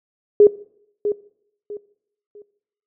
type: tone with echo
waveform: sine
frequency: 414.3 Hz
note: G#4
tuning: 4 cents flat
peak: -6 dBFS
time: 0.4-0.47 s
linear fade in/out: 2 ms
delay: 650 ms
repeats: 3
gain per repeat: -11 dB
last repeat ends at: 2.42 s
effects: noise-tail reverb RT60 0.7 s tail -20 dB re dry